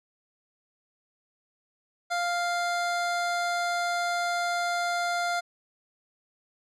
25% pulse tone, 698.5 Hz, F5, in tune, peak -22 dBFS, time 2.1-5.41 s, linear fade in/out 20 ms, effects low-pass 8000 Hz 12 dB/octave

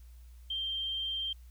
sine tone, 3159 Hz, G7, 13 cents sharp, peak -32 dBFS, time 0.5-1.33 s, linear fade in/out 5 ms, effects added 60 Hz sine -49 dBFS peak until 1.5 s + white hiss -68 dBFS RMS until 1.5 s

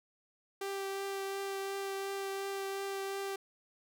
sawtooth tone with vibrato, 392 Hz, G4, in tune, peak -32 dBFS, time 0.61-3.36 s, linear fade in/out 5 ms, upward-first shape triangle, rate 2.8 Hz, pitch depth 12 cents each way, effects none

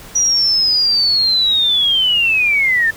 sine linear sweep, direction down, 5830 to 1753 Hz, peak -11 dBFS, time 0.15-2.91 s, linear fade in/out 10 ms, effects pink hiss -37 dBFS RMS until 2.96 s

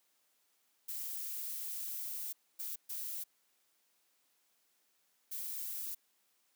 violet noise bursts at uneven times, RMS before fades -41 dBFS, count 4, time 0.88-2.33 / 2.59-2.76 / 2.89-3.24 / 5.31-5.95 s, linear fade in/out 10 ms, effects white hiss -75 dBFS RMS until 6.55 s + high-pass 200 Hz 12 dB/octave

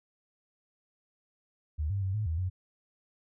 sine tone with pitch steps, 76 / 99 / 95.3 / 107 / 80.8 / 92.1 Hz, D#2 / G2 / G2 / A2 / E2 / F#2, -40 / +18 / -48 / -48 / -34 / -7 cents, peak -28 dBFS, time 1.78-2.5 s, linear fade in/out 20 ms, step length 120 ms, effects none

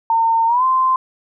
sine tone with pitch glide, 910 to 1039.3 Hz, A#5 to C6, -42 to -12 cents, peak -12 dBFS, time 0.1-0.96 s, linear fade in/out 2 ms, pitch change +230 cents, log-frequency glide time 0.47-0.64 s, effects none

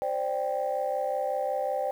sine chord, C suspended second, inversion none, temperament just, 523.3 / 588.7 / 784.9 Hz, C5 / D5 / G5, 0 / +4 / +2 cents, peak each -30 dBFS, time 0.02-1.91 s, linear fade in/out 0 ms, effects tanh soft clip ceiling -19 dBFS + 9-bit

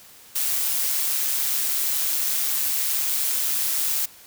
blue noise with amplitude modulation, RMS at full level -22 dBFS, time 0.35-4.06 s, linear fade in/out 10 ms, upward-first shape sine, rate 141 Hz, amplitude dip 35%, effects white hiss -48 dBFS RMS until 4.26 s

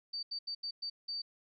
sine tone bursts at uneven times, 4608 Hz, D8, 34 cents flat, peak -36 dBFS, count 6, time 0.13-0.23 / 0.31-0.39 / 0.47-0.55 / 0.63-0.71 / 0.82-0.9 / 1.08-1.22 s, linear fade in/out 10 ms, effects none

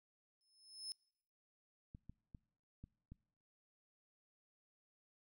35% pulse tone with exponential growth, 5210 Hz, E8, 21 cents flat, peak -39 dBFS, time 0.41-0.92 s, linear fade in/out 0 ms, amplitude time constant 110 ms
clicks, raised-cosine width 5 ms, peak -40 dBFS, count 5, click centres 1.949 / 2.096 / 2.348 / 2.84 / 3.12 s
effects noise-tail reverb RT60 0.7 s tail -25 dB re dry

